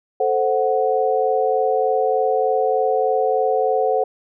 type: chord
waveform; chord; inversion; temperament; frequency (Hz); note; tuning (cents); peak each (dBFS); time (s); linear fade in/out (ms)
sine; F# diminished; first; equal; 440 / 523.3 / 740; A4 / C5 / F#5; 0 / 0 / 0; -20; 0.2-4.04; 5
effects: none